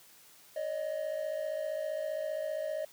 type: tone pair together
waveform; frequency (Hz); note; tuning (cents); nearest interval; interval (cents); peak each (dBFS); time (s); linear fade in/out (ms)
triangle; 567.1 / 622.3; C#5 / D#5; +39 / 0; major second; 161; -36 / -32; 0.56-2.85; 5
effects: white hiss -58 dBFS RMS until 2.92 s + high-pass 80 Hz 12 dB/octave